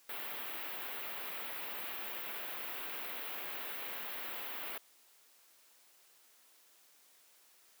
white band-stop noise, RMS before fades -42 dBFS, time 0.09-4.78 s, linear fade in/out 5 ms, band 3200 to 15000 Hz, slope 24 dB/octave, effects white hiss -65 dBFS RMS until 7.8 s + high-pass 300 Hz 12 dB/octave

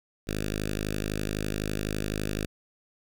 5% pulse tone with notch filter, 51.91 Hz, G#1, in tune, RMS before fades -31 dBFS, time 0.27-2.46 s, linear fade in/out 10 ms, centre 850 Hz, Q 0.68, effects none

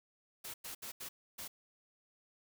white noise bursts at uneven times, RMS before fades -45 dBFS, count 5, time 0.44-0.54 / 0.64-0.75 / 0.82-0.92 / 1-1.09 / 1.38-1.48 s, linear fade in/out 10 ms, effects none

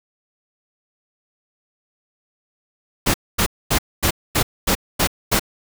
pink noise bursts, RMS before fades -17 dBFS, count 8, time 3.06-5.396 s, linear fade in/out 10 ms, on 82 ms, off 240 ms, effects none

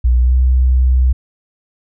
sine tone with pitch glide, 61 to 63.59 Hz, B1 to C2, -21 to -49 cents, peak -8 dBFS, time 0.04-1.13 s, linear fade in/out 10 ms, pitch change +72 cents, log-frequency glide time 0.2-0.35 s, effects none

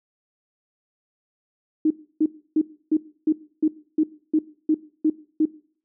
sine tone bursts, 311.1 Hz, D#4, in tune, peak -15 dBFS, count 11, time 1.85-5.455 s, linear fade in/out 5 ms, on 55 ms, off 300 ms, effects noise-tail reverb RT60 0.5 s tail -19 dB re dry

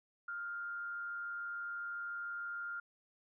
sine tone with frequency modulation, 1400 Hz, F6, 4 cents sharp, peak -39 dBFS, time 0.28-2.8 s, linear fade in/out 5 ms, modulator 113 Hz, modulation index 0.37, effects none

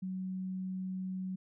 sine tone, 186.9 Hz, F#3, 18 cents sharp, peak -35 dBFS, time 0.02-1.36 s, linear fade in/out 10 ms, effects none

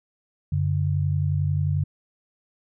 sine tone pair together, 93.37 / 144.6 Hz, F#2 / D3, +16 / -27 cents, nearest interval minor sixth, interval 757 cents, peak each -23 dBFS, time 0.52-1.84 s, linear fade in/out 5 ms, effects none

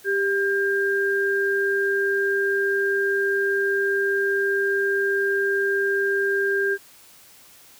sine tone pair together, 395.1 / 1600 Hz, G4 / G6, +14 / +35 cents, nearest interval 2 octaves, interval 2421 cents, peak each -22 dBFS, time 0.04-6.78 s, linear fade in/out 50 ms, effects white hiss -50 dBFS RMS until 7.79 s

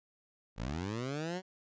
15% pulse linear sweep, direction up, 48.07 to 190 Hz, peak -29 dBFS, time 0.56-1.42 s, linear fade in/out 50 ms, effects resampled to 16000 Hz

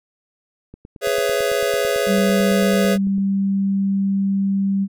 click train, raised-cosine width 3 ms, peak -25 dBFS, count 23, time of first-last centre 0.74-3.182 s, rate 9.01 Hz
square chord, C# minor seventh, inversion second, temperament just, 415.8 / 498.9 / 554.4 / 665.2 Hz, G#4 / B4 / C#5 / E5, +2 / +17 / 0 / +16 cents, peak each -23 / -24 / -23 / -26 dBFS, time 1.01-2.98 s, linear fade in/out 50 ms
sine tone, 196 Hz, G3, in tune, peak -16 dBFS, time 2.06-4.88 s, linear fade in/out 50 ms
effects none

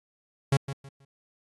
45% pulse tone with echo, 137.4 Hz, C#3, 15 cents flat, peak -19 dBFS, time 0.52-0.57 s, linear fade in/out 5 ms, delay 160 ms, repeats 3, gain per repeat -12 dB, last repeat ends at 1.05 s, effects AAC 32 kbps

